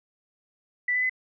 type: tone with pitch steps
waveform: sine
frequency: 1975.5 / 2001 / 2026 Hz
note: B6 / B6 / B6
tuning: 0 / +22 / +44 cents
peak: -22 dBFS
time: 0.88-1.096 s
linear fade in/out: 5 ms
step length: 72 ms
effects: none